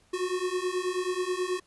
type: beating tone pair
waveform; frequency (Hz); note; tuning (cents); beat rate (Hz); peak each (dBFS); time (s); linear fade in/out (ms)
square; 360 / 369.3; F#4 / F#4; -47 / -3; 9.3; -32 / -31; 0.13-1.6; 10
effects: pink hiss -64 dBFS RMS until 1.66 s + resampled to 24000 Hz